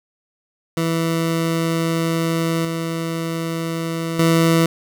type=tone with level steps; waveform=20% pulse; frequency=164.7 Hz; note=E3; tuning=1 cent flat; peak=-13 / -17 / -8 dBFS; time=0.77-4.66 s; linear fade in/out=2 ms; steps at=2.65 / 4.19 s; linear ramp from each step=2 ms; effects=none